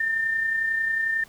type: tone with amplitude modulation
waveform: sine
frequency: 1800 Hz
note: A6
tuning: 39 cents sharp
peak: -20 dBFS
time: 0-1.24 s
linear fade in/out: 5 ms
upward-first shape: sine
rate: 31.1 Hz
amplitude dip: 40%
effects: pink hiss -52 dBFS RMS until 1.28 s